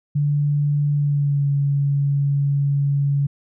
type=tone with pitch glide; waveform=sine; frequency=145.6 to 141.21 Hz; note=D3 to C#3; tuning=-15 to +32 cents; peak=-16 dBFS; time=0.15-3.27 s; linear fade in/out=10 ms; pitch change=-53 cents; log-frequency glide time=0.93-1.48 s; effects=none